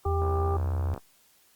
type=harmonic tone; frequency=396.4 Hz; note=G4; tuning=19 cents sharp; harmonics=1 / 2 / 3; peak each=-30 / -33 / -35 dBFS; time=0.05-0.57 s; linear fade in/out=5 ms
type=tone with pitch glide; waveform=sine; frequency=82.41 to 84.04 Hz; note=E2 to E2; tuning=0 to +34 cents; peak=-25 dBFS; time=0.06-0.94 s; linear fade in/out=0 ms; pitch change=+34 cents; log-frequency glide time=0.38-0.45 s
type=click train; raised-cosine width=1 ms; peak=-24 dBFS; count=51; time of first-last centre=0.22-0.978 s; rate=66 Hz
effects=white hiss -62 dBFS RMS until 1.55 s + Opus 48 kbps